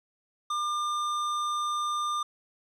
sine tone with hard clipping, 1200 Hz, D6, 37 cents sharp, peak -29 dBFS, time 0.5-2.23 s, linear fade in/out 5 ms, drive 12 dB, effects none

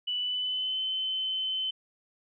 sine tone with pitch glide, 2968 to 3059 Hz, F#7 to G7, +5 to -43 cents, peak -28 dBFS, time 0.07-1.71 s, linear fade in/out 10 ms, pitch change +52 cents, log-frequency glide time 0.18-0.81 s, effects none

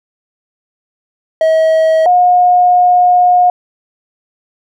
triangle / sine tone pair in turn, 640 / 718.4 Hz, D#5 / F5, +49 / +49 cents, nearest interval major second, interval 200 cents, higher second, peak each -5 dBFS, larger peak neither, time 1.41-2.06 / 2.06-3.5 s, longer second, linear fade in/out 2 ms, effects none

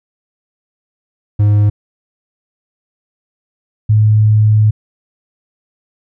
triangle / sine tone pair in turn, 103.83 / 107.37 Hz, G#2 / A2, 0 / -42 cents, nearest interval minor second, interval 58 cents, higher second, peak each -5 / -6 dBFS, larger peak first, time 1.39-1.7 / 3.89-4.71 s, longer second, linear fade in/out 10 ms, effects none

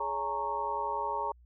sine tone cluster, 417.7 / 563 / 834 / 925 / 1101 Hz, G#4 / C#5 / G#5 / A#5 / C#6, +10 / +27 / +7 / -14 / -12 cents, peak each -40 / -40 / -40 / -32 / -38 dBFS, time 0-1.32 s, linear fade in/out 5 ms, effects added 60 Hz sine -55 dBFS peak until 1.45 s

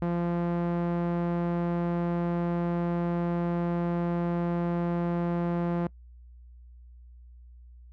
sawtooth tone with low-pass filter, 172.5 Hz, F3, 21 cents flat, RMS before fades -28 dBFS, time 0.02-5.87 s, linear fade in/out 2 ms, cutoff 1200 Hz, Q 0.62, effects noise-tail reverb RT60 0.1 s tail -24 dB re dry + added 60 Hz sine -47 dBFS peak until 7.92 s

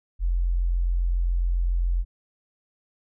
sine tone, 43.65 Hz, F1, in tune, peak -20 dBFS, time 0.19-2.05 s, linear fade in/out 50 ms, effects none

